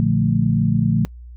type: chord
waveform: sine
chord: Bb major seventh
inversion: none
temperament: equal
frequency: 116.54 / 146.83 / 174.61 / 220 Hz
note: Bb2 / D3 / F3 / A3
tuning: 0 / 0 / 0 / 0 cents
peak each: -20 dBFS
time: 0-1.05 s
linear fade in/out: 0 ms
effects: noise-tail reverb RT60 0.1 s tail -25 dB re dry + added 60 Hz sine -35 dBFS peak until 1.36 s